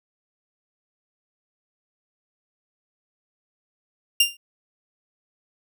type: tone with exponential decay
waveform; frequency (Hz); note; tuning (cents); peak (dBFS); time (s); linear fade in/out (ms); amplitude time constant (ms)
sawtooth; 2794; F7; 0; -8; 4.2-4.37; 5; 36
effects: none